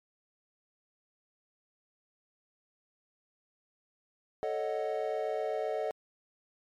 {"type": "chord", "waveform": "triangle", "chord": "D# half-diminished seventh", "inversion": "second", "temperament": "equal", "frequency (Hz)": [440, 554.4, 622.3, 740], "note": ["A4", "C#5", "D#5", "F#5"], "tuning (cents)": [0, 0, 0, 0], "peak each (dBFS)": [-33, -36, -33, -36], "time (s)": [4.43, 5.91], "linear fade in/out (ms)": 0, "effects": ["MP3 64 kbps"]}